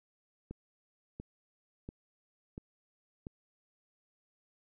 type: click train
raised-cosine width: 3 ms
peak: -29 dBFS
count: 5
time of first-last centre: 0.51-3.269 s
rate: 1.45 Hz
effects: none